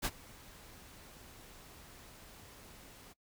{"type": "noise with ADSR envelope", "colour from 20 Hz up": "pink", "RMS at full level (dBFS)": -32, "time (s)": [0.02, 3.14], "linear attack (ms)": 31, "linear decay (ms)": 47, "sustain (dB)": -23, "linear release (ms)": 26, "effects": ["noise-tail reverb RT60 0.1 s tail -21 dB re dry"]}